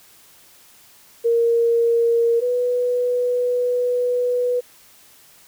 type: tone pair in turn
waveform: sine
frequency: 466.2 / 492.3 Hz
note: A#4 / B4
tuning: 0 / -6 cents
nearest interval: minor second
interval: 94 cents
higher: second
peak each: -14 / -17 dBFS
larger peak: first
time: 1.24-2.41 / 2.41-4.61 s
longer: second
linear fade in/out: 20 ms
effects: white hiss -50 dBFS RMS until 5.47 s